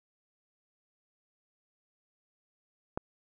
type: click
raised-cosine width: 1 ms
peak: -18 dBFS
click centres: 2.975 s
effects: none